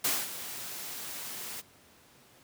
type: noise with ADSR envelope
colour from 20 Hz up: white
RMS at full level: -27 dBFS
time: 0.04-1.62 s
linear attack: 8 ms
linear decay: 230 ms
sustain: -13 dB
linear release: 24 ms
effects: pink hiss -59 dBFS RMS until 2.43 s + high-pass 100 Hz 12 dB/octave